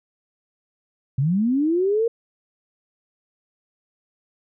sine linear sweep, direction up, 124.4 to 471.3 Hz, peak -17 dBFS, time 1.18-2.08 s, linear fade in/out 5 ms, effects none

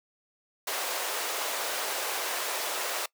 pink high-pass noise, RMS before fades -32 dBFS, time 0.67-3.06 s, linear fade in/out 5 ms, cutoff 470 Hz, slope 24 dB/octave, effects noise-tail reverb RT60 0.1 s tail -22 dB re dry

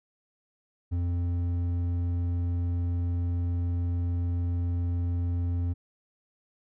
sine tone with hard clipping, 87.31 Hz, F2, in tune, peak -27 dBFS, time 0.91-5.74 s, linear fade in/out 20 ms, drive 6 dB, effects none

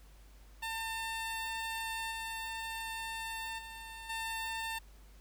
15% pulse tone with level steps, 899 Hz, A5, 37 cents sharp, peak -30 / -32 / -39 / -30 dBFS, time 0.62-4.79 s, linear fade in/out 10 ms, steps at 2.11 / 3.58 / 4.09 s, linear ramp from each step 10 ms, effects added 50 Hz sine -54 dBFS peak until 5.2 s + pink hiss -64 dBFS RMS until 5.2 s

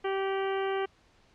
harmonic tone with a mistuned harmonic, 388 Hz, G4, 18 cents flat, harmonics 1 / 2 / 3 / 4 / 5 / 6 / 7 / 8, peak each -29 / -35 / -39 / -41 / -43 / -45 / -46 / -47 dBFS, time 0.04-0.86 s, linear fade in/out 10 ms, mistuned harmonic 7, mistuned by +48 cents, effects pink hiss -63 dBFS RMS until 1.34 s + low-pass 5000 Hz 12 dB/octave

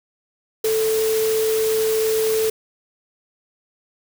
sine tone in noise, 440 Hz, A4, in tune, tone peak -17 dBFS, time 0.64-2.5 s, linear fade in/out 5 ms, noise white, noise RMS -28 dBFS, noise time 0.64-2.5 s, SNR +8 dB, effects none

